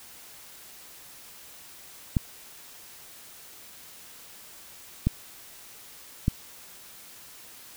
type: clicks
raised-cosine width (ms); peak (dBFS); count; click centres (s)
5; -9; 3; 2.168 / 5.07 / 6.281
effects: white hiss -48 dBFS RMS until 7.76 s